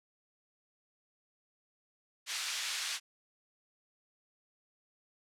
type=band-pass noise; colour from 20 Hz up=white; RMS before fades=-37 dBFS; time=2.26-3 s; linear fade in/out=50 ms; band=1600 to 5600 Hz; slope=12 dB/octave; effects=low-pass 12000 Hz 12 dB/octave